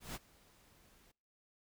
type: noise with ADSR envelope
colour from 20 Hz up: pink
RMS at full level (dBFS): -43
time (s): 0-1.12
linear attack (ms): 150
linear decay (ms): 32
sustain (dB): -23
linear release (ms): 14
effects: noise-tail reverb RT60 0.5 s tail -26 dB re dry